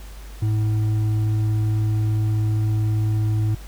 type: tone with hard clipping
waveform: triangle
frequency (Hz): 107.7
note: A2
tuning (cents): -37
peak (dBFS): -19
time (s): 0.42-3.55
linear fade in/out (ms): 5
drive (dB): 8
effects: added 50 Hz sine -35 dBFS peak until 3.67 s + pink hiss -46 dBFS RMS until 3.67 s